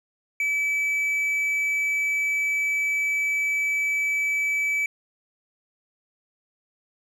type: tone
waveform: triangle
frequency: 2300 Hz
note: D7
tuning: 37 cents flat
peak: -20 dBFS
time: 0.4-4.86 s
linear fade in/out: 2 ms
effects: none